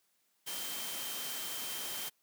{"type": "tone in noise", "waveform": "sine", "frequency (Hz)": 3136, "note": "G7", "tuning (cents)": 0, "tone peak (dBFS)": -45, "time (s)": [0.46, 2.1], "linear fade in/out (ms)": 20, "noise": "white", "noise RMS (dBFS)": -40, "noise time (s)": [0.46, 2.1], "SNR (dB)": -8, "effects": ["white hiss -75 dBFS RMS until 2.22 s", "high-pass 150 Hz 12 dB/octave"]}